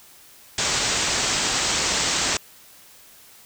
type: low-pass noise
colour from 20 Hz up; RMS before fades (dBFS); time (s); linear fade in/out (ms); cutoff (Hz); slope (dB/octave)
white; -23; 0.58-2.37; 2; 8100; 96
effects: white hiss -49 dBFS RMS until 3.45 s